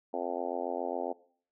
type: harmonic tone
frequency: 87.31 Hz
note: F2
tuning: in tune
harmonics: 3 / 4 / 5 / 6 / 7 / 8 / 9 / 10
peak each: -41 / -40 / -39 / -39 / -39 / -39 / -40 / -45 dBFS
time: 0.13-1.13 s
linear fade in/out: 10 ms
effects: noise-tail reverb RT60 0.5 s tail -19 dB re dry